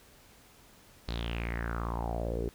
sawtooth tone with low-pass filter sweep, 57.7 Hz, A#1, 17 cents flat, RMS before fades -34 dBFS, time 1.08-2.49 s, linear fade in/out 0 ms, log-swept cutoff 4300 to 390 Hz, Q 5.7, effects pink hiss -58 dBFS RMS until 2.54 s

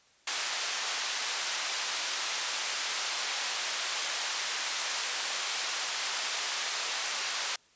white band-pass noise, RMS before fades -33 dBFS, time 0.27-7.56 s, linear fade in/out 5 ms, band 740 to 6300 Hz, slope 12 dB/octave, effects white hiss -63 dBFS RMS until 7.75 s + resampled to 16000 Hz

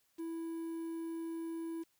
triangle tone with quantisation, 329.6 Hz, E4, in tune, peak -36 dBFS, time 0.18-1.84 s, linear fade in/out 20 ms, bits 10, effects white hiss -75 dBFS RMS until 1.99 s

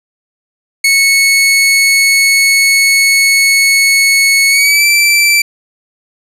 sawtooth tone with pitch glide, 2204 to 2335 Hz, C#7 to D7, -11 to -11 cents, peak -3 dBFS, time 0.84-5.42 s, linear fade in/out 5 ms, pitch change +100 cents, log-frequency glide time 4.49-4.85 s, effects resampled to 32000 Hz + 7-bit

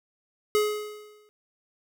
square tone with exponential decay, 421.5 Hz, G#4, 26 cents sharp, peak -19 dBFS, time 0.55-1.29 s, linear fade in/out 0 ms, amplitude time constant 160 ms, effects none

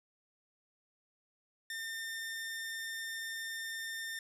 sawtooth tone, 1807 Hz, A6, 46 cents sharp, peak -35 dBFS, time 1.7-4.19 s, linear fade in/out 2 ms, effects resampled to 32000 Hz

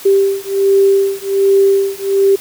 sine beating tone pair, 392 / 393.3 Hz, G4 / G4, 0 / +6 cents, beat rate 1.3 Hz, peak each -12 dBFS, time 0.05-2.36 s, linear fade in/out 10 ms, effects white hiss -33 dBFS RMS until 2.4 s

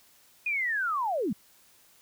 sine linear sweep, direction down, 2489 to 167.4 Hz, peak -26 dBFS, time 0.46-1.33 s, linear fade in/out 5 ms, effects white hiss -60 dBFS RMS until 2.01 s

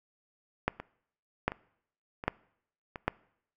two click trains, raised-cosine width 0.5 ms, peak -23 / -11 dBFS, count 4 / 4, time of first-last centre 0.8-2.958 / 0.68-3.08 s, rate 1.39 / 1.25 Hz, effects noise-tail reverb RT60 0.7 s tail -23 dB re dry

